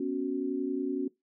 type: chord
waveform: sine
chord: B suspended second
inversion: none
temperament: just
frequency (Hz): 246.9 / 277.8 / 370.4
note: B3 / C#4 / F#4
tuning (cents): 0 / +4 / +2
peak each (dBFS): -36 / -31 / -33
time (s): 0-1.08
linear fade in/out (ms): 5
effects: noise-tail reverb RT60 0.2 s tail -22 dB re dry